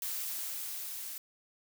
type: noise with level ramp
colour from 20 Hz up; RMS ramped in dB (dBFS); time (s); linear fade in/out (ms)
blue; -36 to -42; 0.02-1.18; 2
effects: none